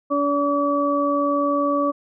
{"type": "harmonic tone", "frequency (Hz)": 286.3, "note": "D4", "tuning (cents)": -44, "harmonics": [1, 2, 4], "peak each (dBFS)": [-22, -22, -22], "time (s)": [0.1, 1.92], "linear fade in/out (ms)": 20, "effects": []}